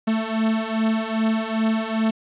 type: beating tone pair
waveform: 45% pulse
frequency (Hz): 220 / 222.5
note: A3 / A3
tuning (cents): 0 / +20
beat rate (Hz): 2.5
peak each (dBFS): -24 / -22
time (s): 0.07-2.11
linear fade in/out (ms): 10
effects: resampled to 8000 Hz + 8-bit